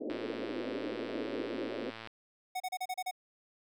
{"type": "band-pass noise", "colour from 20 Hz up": "pink", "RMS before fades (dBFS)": -38, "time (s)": [0, 1.91], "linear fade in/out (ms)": 20, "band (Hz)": [250, 570], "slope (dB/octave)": 48}
{"type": "click train", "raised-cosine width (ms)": 0.3, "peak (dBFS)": -28, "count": 222, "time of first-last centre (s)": [0.1, 2.073], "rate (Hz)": 112}
{"type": "tone bursts", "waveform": "square", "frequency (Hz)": 740, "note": "F#5", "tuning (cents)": 0, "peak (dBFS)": -34, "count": 7, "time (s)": [2.55, 3.112], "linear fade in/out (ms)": 10, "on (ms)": 52, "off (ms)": 33}
{"effects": []}